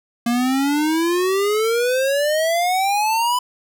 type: exponential sweep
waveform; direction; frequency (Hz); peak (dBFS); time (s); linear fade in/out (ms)
square; up; 233.1 to 1004; -17; 0.26-3.39; 5
effects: none